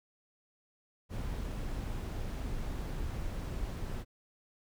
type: noise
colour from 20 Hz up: brown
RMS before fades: -37 dBFS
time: 1.09-4.05 s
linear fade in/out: 50 ms
effects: none